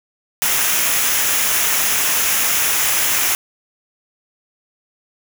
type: noise with comb filter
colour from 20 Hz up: white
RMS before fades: -17 dBFS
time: 0.42-3.35 s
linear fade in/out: 0 ms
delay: 0.23 ms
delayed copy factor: -0.5
effects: none